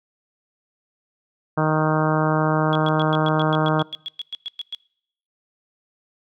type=harmonic tone; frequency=155.56 Hz; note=D#3; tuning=in tune; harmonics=1 / 2 / 3 / 4 / 5 / 6 / 7 / 8 / 9 / 10; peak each=-21 / -25 / -27 / -25 / -28 / -28 / -29 / -29 / -32 / -34 dBFS; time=1.57-3.83 s; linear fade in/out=10 ms
type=tone bursts; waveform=sine; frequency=3352 Hz; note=G#7; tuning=15 cents sharp; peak=-26 dBFS; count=16; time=2.73-4.748 s; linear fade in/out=0 ms; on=23 ms; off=110 ms
effects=noise-tail reverb RT60 0.7 s tail -24 dB re dry

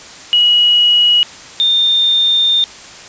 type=tone pair in turn; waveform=sine; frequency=2910 / 3622 Hz; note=F#7 / A7; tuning=-29 / +49 cents; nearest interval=major third; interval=378 cents; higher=second; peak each=-7 / -9 dBFS; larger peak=first; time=0.33-1.23 / 1.6-2.64 s; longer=second; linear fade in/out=0 ms; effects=white hiss -34 dBFS RMS until 3.08 s + resampled to 16000 Hz

